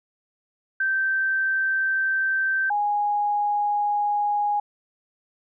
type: tone pair in turn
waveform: sine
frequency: 1557 / 826.2 Hz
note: G6 / G#5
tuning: -12 / -9 cents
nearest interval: major seventh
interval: 1097 cents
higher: first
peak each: -20 dBFS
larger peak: neither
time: 0.8-2.7 / 2.7-4.6 s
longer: neither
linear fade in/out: 5 ms
effects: none